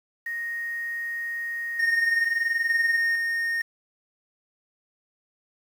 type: tone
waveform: sine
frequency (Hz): 1864.7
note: A#6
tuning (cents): 0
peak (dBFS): -28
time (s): 0.26-2.98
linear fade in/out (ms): 5
type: tone with tremolo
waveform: triangle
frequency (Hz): 1844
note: A#6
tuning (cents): -19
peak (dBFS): -19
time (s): 1.79-3.62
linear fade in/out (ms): 10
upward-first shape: square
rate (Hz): 1.1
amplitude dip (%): 30
effects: 8-bit